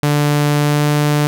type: tone with pitch glide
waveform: sawtooth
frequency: 146.83 to 147.94 Hz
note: D3 to D3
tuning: 0 to +13 cents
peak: -8 dBFS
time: 0.03-1.27 s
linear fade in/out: 0 ms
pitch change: +13 cents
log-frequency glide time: 0.6-0.87 s
effects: none

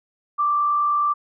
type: tone with frequency modulation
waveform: sine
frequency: 1174.7 Hz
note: D6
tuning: in tune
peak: -17 dBFS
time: 0.38-1.14 s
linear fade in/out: 20 ms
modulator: 49.7 Hz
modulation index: 0.32
effects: none

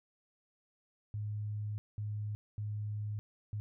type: tone bursts at uneven times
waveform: sine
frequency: 105.1 Hz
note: G#2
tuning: 21 cents sharp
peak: -35 dBFS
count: 4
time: 1.14-1.78 / 1.98-2.35 / 2.58-3.19 / 3.53-3.6 s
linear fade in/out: 0 ms
effects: none

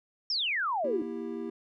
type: exponential sweep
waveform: sine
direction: down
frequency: 5588 to 296.6 Hz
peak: -27 dBFS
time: 0.3-1.02 s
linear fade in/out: 2 ms
type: chord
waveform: triangle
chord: E diminished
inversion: second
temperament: just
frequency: 237.3 / 329.6 / 395.6 Hz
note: Bb3 / E4 / G4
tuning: +31 / 0 / +16 cents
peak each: -36 dBFS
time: 0.84-1.5 s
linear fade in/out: 5 ms
effects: none

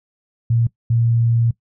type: tone pair in turn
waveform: sine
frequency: 116.54 / 116.54 Hz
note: A#2 / A#2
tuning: 0 / 0 cents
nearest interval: unison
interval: 0 cents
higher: neither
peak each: -13 dBFS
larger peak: neither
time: 0.5-0.67 / 0.9-1.51 s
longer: second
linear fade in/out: 5 ms
effects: noise-tail reverb RT60 0.1 s tail -20 dB re dry

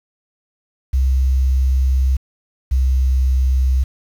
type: tone pair in turn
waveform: sine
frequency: 65.41 / 64.85 Hz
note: C2 / C2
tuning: 0 / -15 cents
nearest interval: unison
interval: 15 cents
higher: first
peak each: -12 dBFS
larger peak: neither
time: 0.93-2.17 / 2.71-3.84 s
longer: first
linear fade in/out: 10 ms
effects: 7-bit

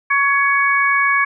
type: harmonic tone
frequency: 559 Hz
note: C#5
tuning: 14 cents sharp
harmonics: 2 / 3 / 4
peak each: -17 / -17 / -17 dBFS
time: 0.1-1.25 s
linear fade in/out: 10 ms
effects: none

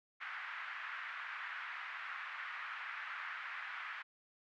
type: band-pass noise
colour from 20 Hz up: white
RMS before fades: -45 dBFS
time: 0.2-4.03 s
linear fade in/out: 20 ms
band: 1200 to 2000 Hz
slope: 24 dB/octave
effects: none

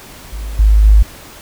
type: tone with level steps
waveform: sine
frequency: 52.3 Hz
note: G#1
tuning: 13 cents sharp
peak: -21 / -5 / -3 dBFS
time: 0.32-1.03 s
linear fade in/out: 10 ms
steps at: 0.59 / 0.84 s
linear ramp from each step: 5 ms
effects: pink hiss -36 dBFS RMS until 1.41 s

